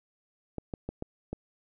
clicks, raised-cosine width 2 ms, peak -21 dBFS, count 5, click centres 0.583 / 0.738 / 0.89 / 1.024 / 1.33 s, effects none

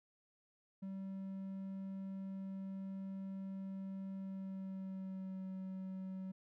triangle tone with pitch glide, 192.8 to 188.83 Hz, G3 to F#3, -28 to +36 cents, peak -40 dBFS, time 0.82-6.32 s, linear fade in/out 10 ms, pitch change -36 cents, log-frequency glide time 4.12-5.45 s, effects none

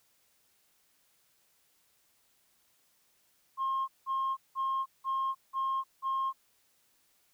sine tone bursts, 1069 Hz, C6, 37 cents sharp, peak -27 dBFS, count 6, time 3.57-6.33 s, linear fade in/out 50 ms, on 310 ms, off 180 ms, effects tanh soft clip ceiling -26 dBFS + white hiss -70 dBFS RMS until 7.33 s

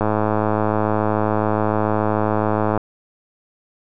click train, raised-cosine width 1 ms, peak -5 dBFS, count 297, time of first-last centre 0.01-2.776 s, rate 107 Hz, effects none

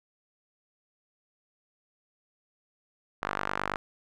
sawtooth tone with band-pass filter, 49.27 Hz, G1, 10 cents sharp, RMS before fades -33 dBFS, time 3.22-3.76 s, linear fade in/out 0 ms, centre 1300 Hz, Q 1.7, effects none

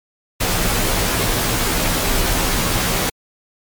pink noise with comb filter, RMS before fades -18 dBFS, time 0.4-3.1 s, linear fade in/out 10 ms, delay 14 ms, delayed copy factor -1, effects MP3 96 kbps

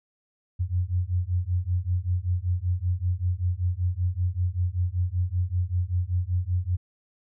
sine beating tone pair, 87.31 / 92.51 Hz, F2 / F#2, 0 / 0 cents, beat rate 5.2 Hz, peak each -26 dBFS, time 0.59-6.77 s, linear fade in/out 20 ms, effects none

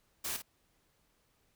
white noise with echo, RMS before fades -37 dBFS, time 0.24-0.37 s, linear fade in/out 10 ms, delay 52 ms, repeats 1, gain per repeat -9 dB, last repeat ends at 0.422 s, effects pink hiss -73 dBFS RMS until 1.55 s

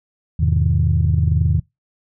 sine chord, E major seventh, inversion none, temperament equal with one note detuned, 82.41 / 103.83 / 126.36 / 155.56 Hz, E2 / G#2 / B2 / D#3, 0 / 0 / +40 / 0 cents, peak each -16 / -20 / -21 / -19 dBFS, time 0.39-1.6 s, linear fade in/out 10 ms, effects noise-tail reverb RT60 0.2 s tail -25 dB re dry + tanh soft clip ceiling -5 dBFS

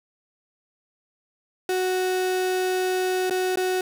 35% pulse tone with dropouts, 370 Hz, F#4, in tune, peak -20 dBFS, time 1.69-3.81 s, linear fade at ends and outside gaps 2 ms, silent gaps 3.298-3.308 / 3.558-3.572 s, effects none

